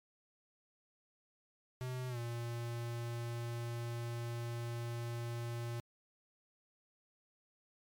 square tone with pitch glide, 127.2 to 118 Hz, C3 to A#2, -48 to +22 cents, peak -39 dBFS, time 1.81-5.8 s, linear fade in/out 0 ms, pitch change -130 cents, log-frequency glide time 2.09-2.18 s, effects MP3 96 kbps

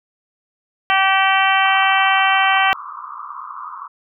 harmonic tone, 385.8 Hz, G4, 28 cents flat, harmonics 2 / 3 / 4 / 5 / 6 / 7 / 8, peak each -17 / -19 / -20 / -21 / -22 / -22 / -23 dBFS, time 0.9-2.73 s, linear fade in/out 0 ms
pink band-pass noise, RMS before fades -32 dBFS, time 1.64-3.88 s, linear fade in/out 10 ms, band 1000 to 1300 Hz, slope 96 dB/octave
effects none

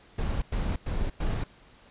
brown noise bursts, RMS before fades -28 dBFS, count 4, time 0.18-1.44 s, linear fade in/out 5 ms, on 240 ms, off 100 ms, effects pink hiss -56 dBFS RMS until 1.9 s + resampled to 8000 Hz

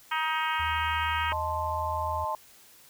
harmonic tone, 315.3 Hz, D#4, 23 cents sharp, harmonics 3 / 4 / 5 / 6 / 7 / 8 / 9 / 10, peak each -30 / -32 / -34 / -36 / -37 / -38 / -39 / -40 dBFS, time 0.11-1.33 s, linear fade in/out 10 ms
sine tone with pitch glide, 78.8 to 80.5 Hz, D#2 to E2, +23 to -41 cents, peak -35 dBFS, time 0.59-2.25 s, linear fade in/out 10 ms, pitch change +36 cents, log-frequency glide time 1.13-1.61 s
sine chord, A diminished, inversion second, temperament equal, 622.3 / 880 / 1046.5 Hz, Eb5 / A5 / C6, 0 / 0 / 0 cents, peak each -35 / -31 / -32 dBFS, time 1.32-2.35 s, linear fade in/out 0 ms
effects white hiss -55 dBFS RMS until 2.89 s

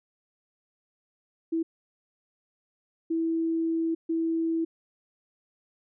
sine tone bursts at uneven times, 327.7 Hz, E4, 10 cents flat, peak -24 dBFS, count 3, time 1.52-1.63 / 3.1-3.95 / 4.09-4.65 s, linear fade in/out 10 ms, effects none

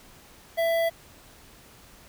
square tone with notch filter, 665 Hz, E5, 15 cents sharp, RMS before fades -24 dBFS, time 0.57-0.9 s, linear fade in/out 20 ms, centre 6900 Hz, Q 0.59, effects pink hiss -52 dBFS RMS until 2.08 s

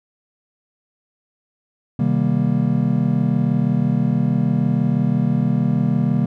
triangle chord, C minor seventh, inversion none, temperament just, 130.81 / 156.98 / 196.22 / 235.5 Hz, C3 / Eb3 / G3 / Bb3, 0 / +16 / +2 / +18 cents, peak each -19 dBFS, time 1.99-6.26 s, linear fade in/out 5 ms, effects none

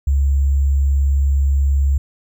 sine tone with sample-and-hold, 69.3 Hz, C#2, in tune, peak -12 dBFS, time 0.07-1.98 s, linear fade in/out 5 ms, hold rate 7350 Hz, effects none

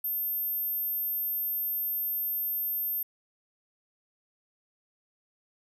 sine tone, 13290 Hz, G#9, in tune, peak -28 dBFS, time 0.04-3.03 s, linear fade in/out 5 ms, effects none

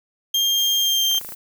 35% pulse tone with pitch glide, 3203 to 3166 Hz, G7 to G7, +37 to +17 cents, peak -15 dBFS, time 0.34-1.19 s, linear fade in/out 5 ms, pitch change -20 cents, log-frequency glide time 0.8-1.06 s
violet noise, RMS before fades -35 dBFS, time 0.57-1.35 s, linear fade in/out 10 ms
clicks, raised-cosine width 0.5 ms, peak -24 dBFS, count 7, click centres 1.114 / 1.148 / 1.18 / 1.213 / 1.248 / 1.29 / 1.322 s
effects none

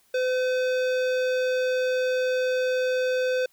sine tone with hard clipping, 509 Hz, C5, 48 cents flat, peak -24 dBFS, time 0.14-3.46 s, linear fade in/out 5 ms, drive 16 dB, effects white hiss -63 dBFS RMS until 3.52 s

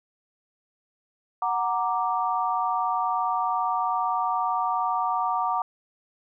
sine chord, Gb augmented, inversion none, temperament equal, 740 / 932.3 / 1174.7 Hz, Gb5 / Bb5 / D6, 0 / 0 / 0 cents, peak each -27 dBFS, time 1.42-5.62 s, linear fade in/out 2 ms, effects none

